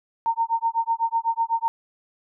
sine tone with tremolo, 916 Hz, A#5, 31 cents flat, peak -17 dBFS, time 0.26-1.68 s, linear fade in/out 0 ms, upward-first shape sine, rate 8 Hz, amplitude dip 100%, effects none

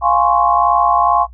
sine chord, Db major seventh, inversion first, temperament equal, 698.5 / 830.6 / 1046.5 / 1108.7 Hz, F5 / Ab5 / C6 / Db6, 0 / 0 / 0 / 0 cents, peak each -16 dBFS, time 0.01-1.27 s, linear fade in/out 50 ms, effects noise-tail reverb RT60 0.1 s tail -18 dB re dry + added 60 Hz sine -35 dBFS peak until 1.33 s

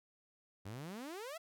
sawtooth exponential sweep, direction up, 92.5 to 690 Hz, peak -40 dBFS, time 0.65-1.38 s, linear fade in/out 10 ms, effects none

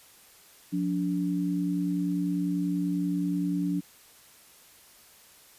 sine tone pair together, 178.03 / 288.3 Hz, F3 / D4, +34 / -32 cents, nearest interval minor sixth, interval 834 cents, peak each -28 dBFS, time 0.72-3.81 s, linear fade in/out 20 ms, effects white hiss -55 dBFS RMS until 5.58 s + resampled to 32000 Hz

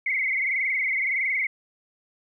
sine tone with frequency modulation, 2134 Hz, C7, 34 cents sharp, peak -22 dBFS, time 0.06-1.47 s, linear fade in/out 5 ms, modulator 21.6 Hz, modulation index 5.2, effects none

